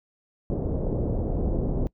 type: low-pass noise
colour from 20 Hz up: pink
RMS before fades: -26 dBFS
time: 0.5-1.87 s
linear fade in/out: 0 ms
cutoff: 550 Hz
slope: 24 dB/octave
effects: noise-tail reverb RT60 0.1 s tail -23 dB re dry